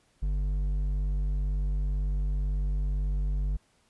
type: tone with hard clipping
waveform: sine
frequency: 49 Hz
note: G1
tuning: in tune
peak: -27 dBFS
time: 0.22-3.57 s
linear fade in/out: 10 ms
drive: 6 dB
effects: pink hiss -67 dBFS RMS until 3.89 s + resampled to 24000 Hz